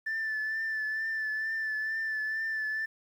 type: tone with vibrato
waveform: sine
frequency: 1760 Hz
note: A6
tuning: in tune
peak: -28 dBFS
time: 0.06-2.86 s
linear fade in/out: 10 ms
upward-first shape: triangle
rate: 2.2 Hz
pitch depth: 33 cents each way
effects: tanh soft clip ceiling -27 dBFS + 10-bit